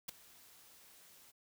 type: noise with ADSR envelope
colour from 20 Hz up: white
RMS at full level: -38 dBFS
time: 0.08-1.32 s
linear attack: 11 ms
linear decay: 7 ms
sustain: -23 dB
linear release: 21 ms
effects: none